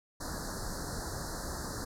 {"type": "band-stop noise", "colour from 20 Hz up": "pink", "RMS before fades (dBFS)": -38, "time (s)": [0.2, 1.85], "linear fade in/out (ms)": 10, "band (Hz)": [1800, 4100], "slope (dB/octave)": 96, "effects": ["low-pass 11000 Hz 12 dB/octave"]}